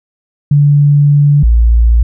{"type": "tone pair in turn", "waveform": "sine", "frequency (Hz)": [144.8, 57.46], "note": ["D3", "A#1"], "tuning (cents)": [-24, -24], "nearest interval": "octave + major third", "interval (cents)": 1600, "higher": "first", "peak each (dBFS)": -4, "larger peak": "neither", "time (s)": [[0.51, 1.43], [1.43, 2.03]], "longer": "first", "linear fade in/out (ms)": 5, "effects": []}